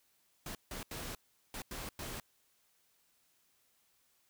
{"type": "noise bursts at uneven times", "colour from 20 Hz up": "pink", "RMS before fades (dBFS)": -43, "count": 6, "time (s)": [[0.46, 0.55], [0.71, 0.83], [0.91, 1.15], [1.54, 1.62], [1.71, 1.89], [1.99, 2.2]], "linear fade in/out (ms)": 2, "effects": ["white hiss -73 dBFS RMS until 4.29 s"]}